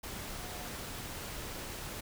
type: tone in noise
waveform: sine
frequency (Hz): 723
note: F#5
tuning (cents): -40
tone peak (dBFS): -50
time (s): 0.4-0.68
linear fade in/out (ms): 10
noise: pink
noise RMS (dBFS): -42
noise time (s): 0.03-2.01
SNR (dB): -11
effects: none